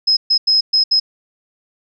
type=tone bursts at uneven times; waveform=sine; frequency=5120 Hz; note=D#8; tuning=49 cents sharp; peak=-10 dBFS; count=5; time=0.07-0.17 / 0.3-0.38 / 0.47-0.61 / 0.73-0.84 / 0.91-1 s; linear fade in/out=10 ms; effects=none